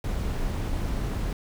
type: noise with amplitude modulation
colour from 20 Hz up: brown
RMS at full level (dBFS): -27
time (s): 0.04-1.33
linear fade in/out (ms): 2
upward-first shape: sine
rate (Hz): 242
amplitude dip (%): 25
effects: none